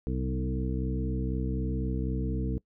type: harmonic tone with a mistuned harmonic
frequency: 64 Hz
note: C2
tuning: 38 cents flat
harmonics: 1 / 2 / 3 / 4 / 5 / 7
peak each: -31 / -34 / -36 / -37 / -38 / -39 dBFS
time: 0.07-2.58 s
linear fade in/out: 0 ms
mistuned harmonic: 2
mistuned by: +21 cents
effects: noise-tail reverb RT60 0.1 s tail -21 dB re dry